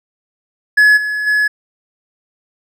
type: tone with level steps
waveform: triangle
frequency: 1698 Hz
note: G#6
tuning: 38 cents sharp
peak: -4 / -15 / -9 dBFS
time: 0.77-1.48 s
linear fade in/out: 10 ms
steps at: 0.96 / 1.26 s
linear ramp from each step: 20 ms
effects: none